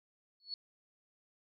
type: tone with exponential growth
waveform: sine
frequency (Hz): 4400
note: C#8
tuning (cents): -14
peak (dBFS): -34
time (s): 0.4-0.54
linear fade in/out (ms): 1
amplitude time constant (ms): 30
effects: none